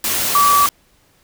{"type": "tone in noise", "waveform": "sine", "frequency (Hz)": 1151, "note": "D6", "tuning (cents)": -35, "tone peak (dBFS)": -10, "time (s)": [0.35, 0.66], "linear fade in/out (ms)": 2, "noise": "white", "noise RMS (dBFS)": -19, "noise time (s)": [0.04, 0.69], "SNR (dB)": 6, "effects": ["pink hiss -56 dBFS RMS until 1.23 s"]}